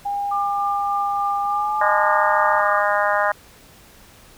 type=tone with pitch glide; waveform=sine; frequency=808 to 886.2 Hz; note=G#5 to A5; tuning=-48 to +12 cents; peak=-21 dBFS; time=0.05-2.61 s; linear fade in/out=10 ms; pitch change=+160 cents; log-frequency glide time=1.42-2.09 s
type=tone with tremolo; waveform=sine; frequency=1196 Hz; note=D6; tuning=31 cents sharp; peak=-21 dBFS; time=0.31-2.81 s; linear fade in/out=10 ms; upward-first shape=sine; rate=3.4 Hz; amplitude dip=30%
type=harmonic tone; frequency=205 Hz; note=G#3; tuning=22 cents flat; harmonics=3 / 4 / 5 / 6 / 7 / 8 / 9; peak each=-22 / -23 / -24 / -25 / -25 / -26 / -27 dBFS; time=1.81-3.32 s; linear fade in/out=5 ms
effects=pink hiss -48 dBFS RMS until 4.37 s